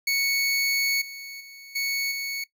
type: tone with level steps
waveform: 25% pulse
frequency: 2217 Hz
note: C#7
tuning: in tune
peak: -18 / -33 / -39 / -21 / -25 dBFS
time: 0.07-2.44 s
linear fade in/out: 5 ms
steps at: 1.01 / 1.4 / 1.75 / 2.11 s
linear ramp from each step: 10 ms
effects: noise-tail reverb RT60 0.1 s tail -18 dB re dry